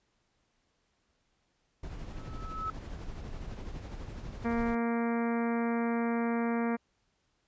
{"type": "noise with tremolo", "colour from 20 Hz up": "brown", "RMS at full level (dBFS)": -39, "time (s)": [1.83, 4.75], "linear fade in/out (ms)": 5, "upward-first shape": "sine", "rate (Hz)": 12, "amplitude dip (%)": 40}
{"type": "tone with exponential growth", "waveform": "sine", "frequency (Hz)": 1299, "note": "E6", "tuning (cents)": -26, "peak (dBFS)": -30, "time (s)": [2.01, 2.7], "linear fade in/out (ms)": 2, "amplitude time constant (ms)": 150}
{"type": "harmonic tone", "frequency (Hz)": 233.1, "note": "A#3", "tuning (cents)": 0, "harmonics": [1, 2, 3, 4, 5, 6, 7, 8, 9, 10], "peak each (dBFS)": [-29, -35, -39, -41, -43, -45, -46, -47, -48, -49], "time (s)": [4.44, 6.77], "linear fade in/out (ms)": 20}
{"effects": ["pink hiss -75 dBFS RMS until 7.47 s", "resampled to 16000 Hz"]}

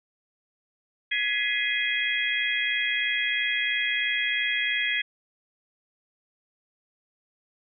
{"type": "tone cluster", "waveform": "sine", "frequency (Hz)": [1683, 1967, 2090, 2493, 3293], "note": ["G#6", "B6", "C7", "D#7", "G#7"], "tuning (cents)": [23, -7, -2, 3, -15], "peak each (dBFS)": -30, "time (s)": [1.11, 5.02], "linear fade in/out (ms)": 10, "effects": []}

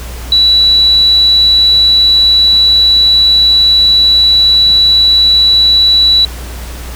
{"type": "tone", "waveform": "sine", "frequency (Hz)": 3940, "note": "B7", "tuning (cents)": -5, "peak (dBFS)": -4, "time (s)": [0.32, 6.25], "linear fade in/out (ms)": 2, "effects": ["added 60 Hz sine -22 dBFS peak until 6.95 s", "pink hiss -29 dBFS RMS until 6.95 s"]}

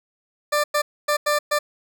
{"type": "tone bursts at uneven times", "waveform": "20% pulse", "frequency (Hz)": 592, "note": "D5", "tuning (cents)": 14, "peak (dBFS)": -13, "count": 5, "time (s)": [[0.52, 0.64], [0.74, 0.82], [1.08, 1.17], [1.26, 1.39], [1.51, 1.59]], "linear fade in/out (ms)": 10, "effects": []}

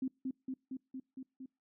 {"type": "tone with echo", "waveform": "sine", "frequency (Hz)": 261.6, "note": "C4", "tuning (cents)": 0, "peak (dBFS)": -32, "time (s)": [0.02, 0.08], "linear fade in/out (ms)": 5, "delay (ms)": 230, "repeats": 6, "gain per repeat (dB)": -2, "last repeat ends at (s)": 1.46, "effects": ["noise-tail reverb RT60 0.3 s tail -26 dB re dry"]}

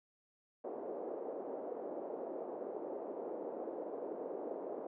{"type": "band-pass noise", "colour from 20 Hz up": "white", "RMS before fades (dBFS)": -43, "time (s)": [0.64, 4.87], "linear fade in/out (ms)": 5, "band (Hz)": [330, 580], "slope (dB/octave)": 24, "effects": []}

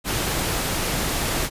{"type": "noise", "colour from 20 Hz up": "pink", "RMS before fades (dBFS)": -24, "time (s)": [0.04, 1.5], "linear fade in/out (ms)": 50, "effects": ["resampled to 32000 Hz"]}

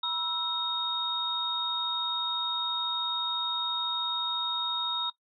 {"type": "tone cluster", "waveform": "sine", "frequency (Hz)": [967, 1324, 3726], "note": ["B5", "E6", "A#7"], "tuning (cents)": [-37, 7, -2], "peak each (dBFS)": [-36, -36, -28], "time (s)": [0.03, 5.1], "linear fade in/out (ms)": 5, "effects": ["noise-tail reverb RT60 0.1 s tail -20 dB re dry"]}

